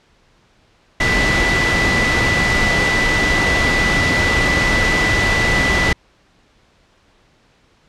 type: tone in noise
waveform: sine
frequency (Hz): 1981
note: B6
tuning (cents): +5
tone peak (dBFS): -16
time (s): 1-5.93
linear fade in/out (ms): 5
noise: pink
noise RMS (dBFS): -17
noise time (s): 1-5.93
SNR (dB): -2
effects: pink hiss -55 dBFS RMS until 7.88 s + low-pass 5000 Hz 12 dB/octave